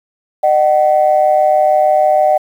sine tone pair together, 609 / 755.5 Hz, D#5 / F#5, -37 / +36 cents, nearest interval major third, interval 373 cents, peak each -10 dBFS, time 0.43-2.38 s, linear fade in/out 10 ms, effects tanh soft clip ceiling -1 dBFS + 7-bit

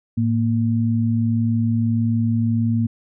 sine tone pair together, 110 / 231.6 Hz, A2 / A#3, 0 / -11 cents, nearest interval octave + minor second, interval 1289 cents, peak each -19 dBFS, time 0.17-2.87 s, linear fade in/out 10 ms, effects none

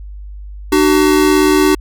square tone pair together, 300.7 / 378 Hz, D4 / F#4, +41 / +37 cents, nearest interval major third, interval 396 cents, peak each -12 dBFS, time 0.72-1.75 s, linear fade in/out 5 ms, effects added 50 Hz sine -27 dBFS peak until 1.8 s

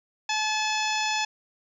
harmonic tone, 861 Hz, A5, 38 cents flat, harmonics 1 / 2 / 3 / 4 / 5 / 6 / 7 / 8, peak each -28 / -33 / -30 / -33 / -38 / -34 / -38 / -38 dBFS, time 0.29-1.25 s, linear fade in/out 5 ms, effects 10-bit

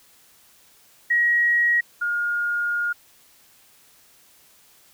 sine tone pair in turn, 1900 / 1423.4 Hz, A#6 / F6, +33 / +33 cents, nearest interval perfect fourth, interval 500 cents, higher first, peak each -16 / -21 dBFS, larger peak first, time 1.1-1.81 / 2.01-2.93 s, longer second, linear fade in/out 10 ms, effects white hiss -55 dBFS RMS until 4.93 s

